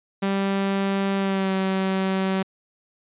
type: tone with pitch glide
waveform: sawtooth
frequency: 196 to 190.75 Hz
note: G3 to G3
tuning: 0 to -47 cents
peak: -17 dBFS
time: 0.22-2.43 s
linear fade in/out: 10 ms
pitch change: -47 cents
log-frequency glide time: 1.17-1.53 s
effects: resampled to 8000 Hz